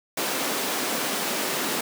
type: high-pass noise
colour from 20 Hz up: pink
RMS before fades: -27 dBFS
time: 0.17-1.81 s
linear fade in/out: 5 ms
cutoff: 220 Hz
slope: 24 dB/octave
effects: none